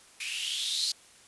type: noise with band-pass filter sweep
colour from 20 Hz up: violet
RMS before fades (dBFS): -32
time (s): 0.2-0.92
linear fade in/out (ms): 5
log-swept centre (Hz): 2400 to 4400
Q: 7.2
effects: white hiss -56 dBFS RMS until 1.27 s + resampled to 24000 Hz